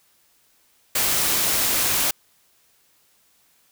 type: noise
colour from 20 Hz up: white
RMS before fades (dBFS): -21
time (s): 0.95-2.11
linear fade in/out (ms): 5
effects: white hiss -61 dBFS RMS until 3.71 s